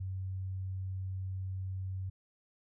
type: tone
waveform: sine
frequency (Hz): 94.4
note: F#2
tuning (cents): +35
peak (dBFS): -35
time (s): 0-2.1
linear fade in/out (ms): 10
effects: none